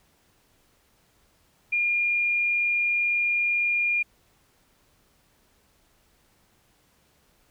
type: tone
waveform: sine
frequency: 2414 Hz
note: D7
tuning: 47 cents sharp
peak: -21 dBFS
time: 1.72-4.03 s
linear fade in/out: 10 ms
effects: pink hiss -64 dBFS RMS until 7.5 s